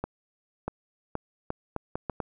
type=accelerating click train; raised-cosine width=1 ms; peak=-16 dBFS; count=8; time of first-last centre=0.04-2.202 s; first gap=640 ms; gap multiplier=0.74; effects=none